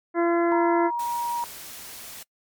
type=harmonic tone; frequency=341 Hz; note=F4; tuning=41 cents flat; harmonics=1 / 2 / 3 / 4 / 5 / 6; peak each=-20 / -26 / -30 / -32 / -34 / -36 dBFS; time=0.14-0.91 s; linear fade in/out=50 ms
type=tone; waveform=sine; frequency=949 Hz; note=A#5; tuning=31 cents sharp; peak=-24 dBFS; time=0.52-1.44 s; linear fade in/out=0 ms
type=noise; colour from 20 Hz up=white; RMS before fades=-40 dBFS; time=0.99-2.23 s; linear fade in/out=5 ms
effects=noise-tail reverb RT60 0.1 s tail -25 dB re dry + MP3 96 kbps